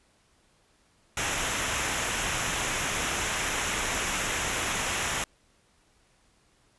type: noise with comb filter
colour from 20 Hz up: pink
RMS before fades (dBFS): -29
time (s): 1.17-5.24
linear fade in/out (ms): 2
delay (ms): 0.22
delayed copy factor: -0.6
effects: pink hiss -65 dBFS RMS until 6.78 s + resampled to 24000 Hz